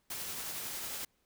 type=noise with tremolo; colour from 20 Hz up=white; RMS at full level=-39 dBFS; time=0.1-1.05 s; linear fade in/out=5 ms; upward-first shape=triangle; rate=11 Hz; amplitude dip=25%; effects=pink hiss -75 dBFS RMS until 1.25 s